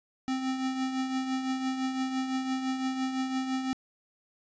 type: tone with tremolo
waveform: square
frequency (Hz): 261.6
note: C4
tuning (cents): 0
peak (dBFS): -27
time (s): 0.28-3.73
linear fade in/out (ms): 0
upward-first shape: triangle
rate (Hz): 5.9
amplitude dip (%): 55
effects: resampled to 16000 Hz + 10-bit